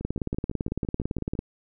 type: two click trains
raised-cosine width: 3 ms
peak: -23 / -14 dBFS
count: 9 / 25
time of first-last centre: 0.01-1.352 / 0.05-1.391 s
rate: 5.96 / 17.9 Hz
effects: none